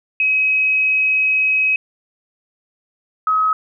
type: tone pair in turn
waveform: sine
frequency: 2544 / 1274.5 Hz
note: D#7 / D#6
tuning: +38 / +41 cents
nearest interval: octave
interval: 1197 cents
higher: first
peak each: -13 dBFS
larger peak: neither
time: 0.2-1.76 / 3.27-3.53 s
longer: first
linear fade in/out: 2 ms
effects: none